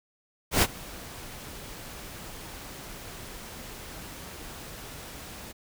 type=noise with ADSR envelope; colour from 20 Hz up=pink; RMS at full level=-19 dBFS; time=0.51-5.53 s; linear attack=110 ms; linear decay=45 ms; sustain=-23 dB; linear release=23 ms; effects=none